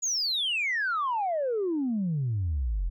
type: exponential sweep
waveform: sine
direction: down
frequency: 6960 to 39.98 Hz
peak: -24 dBFS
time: 0.02-2.9 s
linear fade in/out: 20 ms
effects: tanh soft clip ceiling -22 dBFS